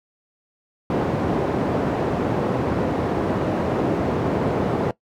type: band-pass noise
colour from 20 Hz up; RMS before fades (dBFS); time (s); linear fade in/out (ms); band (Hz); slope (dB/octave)
white; -22; 0.9-4.91; 2; 100 to 490; 12
effects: noise-tail reverb RT60 0.1 s tail -19 dB re dry